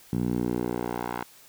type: tone with band-pass filter sweep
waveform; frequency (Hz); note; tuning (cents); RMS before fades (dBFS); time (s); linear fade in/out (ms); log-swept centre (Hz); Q
10% pulse; 60.3; B1; -41; -29; 0.13-1.24; 0; 180 to 1100; 1.2
effects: white hiss -53 dBFS RMS until 1.48 s